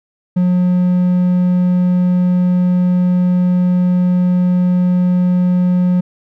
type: tone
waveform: triangle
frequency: 180 Hz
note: F#3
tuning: 47 cents flat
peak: -8 dBFS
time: 0.36-6.01 s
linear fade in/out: 10 ms
effects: none